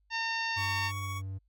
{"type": "harmonic tone", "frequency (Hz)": 910, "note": "A#5", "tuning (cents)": -42, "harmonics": [1, 2, 3, 4, 5, 6, 7], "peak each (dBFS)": [-36, -34, -36, -44, -40, -44, -52], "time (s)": [0.1, 0.92], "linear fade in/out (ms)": 50}
{"type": "tone with pitch glide", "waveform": "triangle", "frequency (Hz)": [98, 96.15], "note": ["G2", "G2"], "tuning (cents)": [0, -33], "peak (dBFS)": -33, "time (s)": [0.56, 1.39], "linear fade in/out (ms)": 20, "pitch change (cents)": -33, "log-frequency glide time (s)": [1, 1.07]}
{"type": "tone with tremolo", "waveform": "25% pulse", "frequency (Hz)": 1118, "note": "C#6", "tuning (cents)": 14, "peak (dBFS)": -33, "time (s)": [0.56, 1.22], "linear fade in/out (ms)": 50, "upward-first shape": "sine", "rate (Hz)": 15, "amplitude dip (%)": 25}
{"effects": ["added 50 Hz sine -67 dBFS peak until 1.48 s"]}